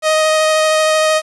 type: tone with vibrato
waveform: sawtooth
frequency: 625 Hz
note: D#5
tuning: 8 cents sharp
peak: -7 dBFS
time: 0.02-1.22 s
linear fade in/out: 50 ms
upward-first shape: sine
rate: 13 Hz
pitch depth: 9 cents each way
effects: resampled to 24000 Hz + 7-bit